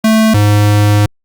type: tone pair in turn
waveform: square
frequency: 220 / 103.83 Hz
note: A3 / G#2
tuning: 0 / 0 cents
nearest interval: octave + minor second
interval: 1300 cents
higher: first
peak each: -7 dBFS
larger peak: neither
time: 0.04-0.34 / 0.34-1.06 s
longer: second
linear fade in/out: 5 ms
effects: Opus 48 kbps